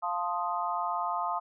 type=chord; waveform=sine; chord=F dominant seventh; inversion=none; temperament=equal; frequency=698.5 / 880 / 1046.5 / 1244.5 Hz; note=F5 / A5 / C6 / Eb6; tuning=0 / 0 / 0 / 0 cents; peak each=-34 dBFS; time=0.02-1.4 s; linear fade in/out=20 ms; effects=none